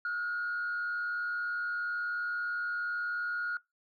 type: tone with frequency modulation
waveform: sine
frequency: 1432 Hz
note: F6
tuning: 43 cents sharp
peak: -29 dBFS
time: 0.05-3.57 s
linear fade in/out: 2 ms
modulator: 101 Hz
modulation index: 0.44
effects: noise-tail reverb RT60 0.2 s tail -24 dB re dry + tanh soft clip ceiling -28 dBFS